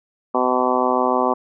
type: harmonic tone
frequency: 126.7 Hz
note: B2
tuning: 45 cents sharp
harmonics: 2 / 3 / 4 / 5 / 6 / 7 / 8 / 9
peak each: -24 / -24 / -24 / -24 / -24 / -24 / -24 / -24 dBFS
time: 0.34-1.34 s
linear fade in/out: 10 ms
effects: none